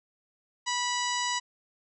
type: harmonic tone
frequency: 980 Hz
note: B5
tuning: 14 cents flat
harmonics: 1 / 2 / 3 / 4 / 5 / 6 / 7 / 8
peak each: -31 / -34 / -36 / -37 / -38 / -39 / -39 / -40 dBFS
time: 0.66-1.4 s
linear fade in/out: 20 ms
effects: none